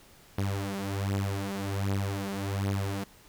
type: beating tone pair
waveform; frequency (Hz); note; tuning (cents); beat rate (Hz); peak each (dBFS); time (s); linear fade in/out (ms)
sawtooth; 98 / 99.3; G2 / G2; 0 / +23; 1.3; -28; 0.38-3.04; 5
effects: pink hiss -56 dBFS RMS until 3.28 s